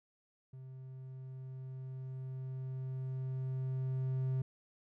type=tone with level ramp; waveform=triangle; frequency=130.81 Hz; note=C3; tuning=in tune; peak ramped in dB=-45 to -29 dBFS; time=0.53-4.42 s; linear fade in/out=5 ms; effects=none